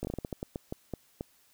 slowing click train, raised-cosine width 2 ms, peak -21 dBFS, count 13, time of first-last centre 0.03-1.209 s, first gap 18 ms, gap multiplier 1.28, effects white hiss -65 dBFS RMS until 1.53 s

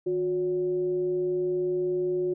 sine tone with frequency modulation, 362.5 Hz, F#4, 35 cents flat, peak -24 dBFS, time 0.06-2.34 s, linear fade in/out 10 ms, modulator 203 Hz, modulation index 0.32, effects none

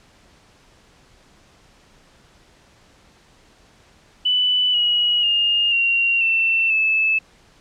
sine tone with pitch steps, 2986 / 2908 / 2831 / 2757 / 2685 / 2615 Hz, F#7 / F#7 / F7 / F7 / E7 / E7, +15 / -31 / +23 / -23 / +31 / -15 cents, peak -15 dBFS, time 4.25-7.19 s, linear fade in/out 10 ms, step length 490 ms, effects pink hiss -53 dBFS RMS until 7.6 s + low-pass 7000 Hz 12 dB/octave

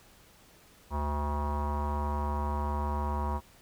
square tone with low-pass filter, 73.42 Hz, D2, in tune, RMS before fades -31 dBFS, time 0.9-3.41 s, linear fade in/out 50 ms, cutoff 1000 Hz, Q 8.9, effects pink hiss -58 dBFS RMS until 3.61 s

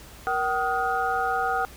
sine tone cluster, 471.2 / 764 / 1250 / 1433 Hz, A#4 / G5 / D#6 / F6, +19 / -45 / +8 / +44 cents, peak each -32 / -25 / -29 / -29 dBFS, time 0.27-1.65 s, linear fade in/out 0 ms, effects added 60 Hz sine -47 dBFS peak until 1.76 s + pink hiss -47 dBFS RMS until 1.76 s

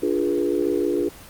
sine chord, D diminished seventh, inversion none, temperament equal with one note detuned, 293.7 / 349.2 / 415.3 / 482.9 Hz, D4 / F4 / Ab4 / Cb5, 0 / 0 / 0 / -39 cents, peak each -25 / -23 / -24 / -28 dBFS, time 0.02-1.09 s, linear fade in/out 10 ms, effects pink hiss -43 dBFS RMS until 1.29 s + Opus 24 kbps

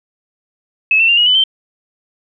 sine tone with pitch steps, 2589 / 2687 / 2788 / 2893 / 3002 / 3115 Hz, E7 / E7 / F7 / F#7 / F#7 / G7, -32 / +33 / -4 / -40 / +24 / -12 cents, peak -8 dBFS, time 0.91-1.438 s, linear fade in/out 2 ms, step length 88 ms, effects none

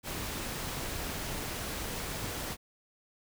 pink noise, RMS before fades -37 dBFS, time 0.03-2.57 s, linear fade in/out 50 ms, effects none

